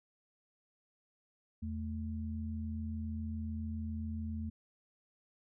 sine tone pair together, 82.41 / 220 Hz, E2 / A3, 0 / 0 cents, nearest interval octave + perfect fourth, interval 1700 cents, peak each -38 / -40 dBFS, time 1.62-4.5 s, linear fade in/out 10 ms, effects none

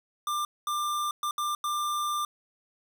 square tone bursts at uneven times, 1191 Hz, D6, 24 cents sharp, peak -28 dBFS, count 5, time 0.27-0.45 / 0.67-1.11 / 1.23-1.31 / 1.38-1.55 / 1.64-2.25 s, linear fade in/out 2 ms, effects none

